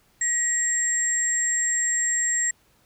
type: tone pair together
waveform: sine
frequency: 1900 / 7539 Hz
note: A#6 / A#8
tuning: +33 / +19 cents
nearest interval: 2 octaves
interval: 2386 cents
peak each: -26 / -22 dBFS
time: 0.21-2.51 s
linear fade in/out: 5 ms
effects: pink hiss -62 dBFS RMS until 2.85 s